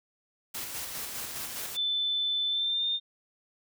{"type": "noise with tremolo", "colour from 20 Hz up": "white", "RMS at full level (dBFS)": -36, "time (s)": [0.54, 1.77], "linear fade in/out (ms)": 10, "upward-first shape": "square", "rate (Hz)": 4.9, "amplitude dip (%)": 30}
{"type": "tone with pitch glide", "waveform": "sine", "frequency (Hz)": [3520, 3627], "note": ["A7", "A#7"], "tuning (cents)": [0, -48], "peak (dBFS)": -26, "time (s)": [1.74, 3], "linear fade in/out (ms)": 50, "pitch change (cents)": 52, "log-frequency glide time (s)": [2.48, 2.87]}
{"effects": []}